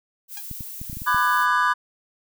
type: noise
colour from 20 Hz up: violet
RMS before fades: -36 dBFS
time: 0.28-1.47 s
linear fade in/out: 50 ms
type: tone with exponential decay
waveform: 5% pulse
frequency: 818 Hz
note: G#5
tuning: 26 cents flat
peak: -20 dBFS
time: 0.37-0.45 s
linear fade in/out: 2 ms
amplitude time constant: 17 ms
type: clicks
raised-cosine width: 5 ms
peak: -23 dBFS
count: 8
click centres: 0.513 / 0.608 / 0.815 / 0.898 / 0.93 / 0.97 / 1.019 / 1.146 s
type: chord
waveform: triangle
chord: G# half-diminished seventh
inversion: first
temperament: just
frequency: 996.7 / 1196.1 / 1495.1 / 1661.2 Hz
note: B5 / D6 / F#6 / G#6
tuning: +16 / +31 / +18 / 0 cents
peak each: -20 / -20 / -23 / -23 dBFS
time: 1.06-1.74 s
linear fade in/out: 20 ms
effects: none